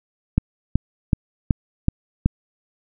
click train, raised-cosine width 5 ms, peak -3 dBFS, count 6, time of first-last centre 0.38-2.26 s, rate 2.66 Hz, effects none

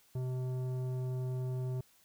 sine tone with tanh clipping, 127.8 Hz, C3, 40 cents flat, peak -35 dBFS, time 0.15-1.81 s, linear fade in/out 5 ms, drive 12 dB, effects white hiss -66 dBFS RMS until 2.04 s

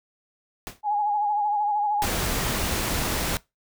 pink noise with exponential decay, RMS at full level -32 dBFS, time 0.67-0.81 s, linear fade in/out 0 ms, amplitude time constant 30 ms
sine tone with vibrato, 830.6 Hz, G#5, in tune, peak -21 dBFS, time 0.83-2.07 s, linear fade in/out 50 ms, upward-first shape sine, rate 13 Hz, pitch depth 44 cents each way
pink noise, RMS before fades -26 dBFS, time 2.02-3.37 s, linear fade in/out 0 ms
effects noise-tail reverb RT60 0.2 s tail -21 dB re dry

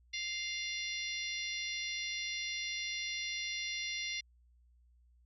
harmonic tone with a mistuned harmonic, 698.5 Hz, F5, in tune, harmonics 3 / 4 / 5 / 6 / 7 / 8, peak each -40 / -44 / -43 / -45 / -48 / -45 dBFS, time 0.13-4.21 s, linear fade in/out 10 ms, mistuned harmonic 8, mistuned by +25 cents, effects added 60 Hz sine -63 dBFS peak until 5.25 s

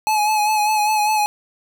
square tone with vibrato, 850 Hz, G#5, 40 cents sharp, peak -16 dBFS, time 0.07-1.26 s, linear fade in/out 0 ms, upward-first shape sine, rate 5 Hz, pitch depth 35 cents each way, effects none

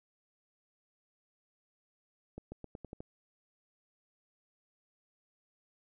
accelerating click train, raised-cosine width 2 ms, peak -30 dBFS, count 7, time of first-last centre 2.38-3.005 s, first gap 140 ms, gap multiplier 0.88, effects none

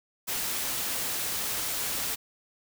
white noise, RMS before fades -31 dBFS, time 0.27-2.16 s, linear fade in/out 20 ms, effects none

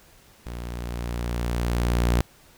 sawtooth tone with level ramp, 59.3 Hz, A#1, 30 cents sharp, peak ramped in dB -29 to -14 dBFS, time 0.46-2.21 s, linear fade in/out 0 ms, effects pink hiss -54 dBFS RMS until 2.57 s

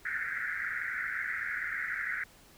white band-pass noise, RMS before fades -35 dBFS, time 0.05-2.24 s, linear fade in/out 5 ms, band 1400 to 2100 Hz, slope 96 dB/octave, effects pink hiss -58 dBFS RMS until 2.57 s

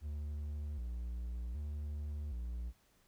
triangle tone with vibrato, 66.3 Hz, C2, 23 cents sharp, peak -36 dBFS, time 0.01-2.73 s, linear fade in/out 50 ms, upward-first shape square, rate 0.65 Hz, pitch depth 190 cents each way, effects pink hiss -71 dBFS RMS until 3.07 s

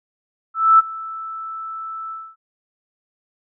sine tone with ADSR envelope, 1318.5 Hz, E6, in tune, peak -6 dBFS, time 0.54-2.36 s, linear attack 250 ms, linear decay 21 ms, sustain -21 dB, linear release 250 ms, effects none

